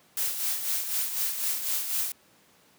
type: noise with tremolo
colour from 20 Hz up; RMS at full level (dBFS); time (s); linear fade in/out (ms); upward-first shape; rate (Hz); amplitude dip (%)
blue; -27; 0.17-2.12; 2; sine; 4; 55
effects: pink hiss -60 dBFS RMS until 2.78 s + high-pass 150 Hz 12 dB/octave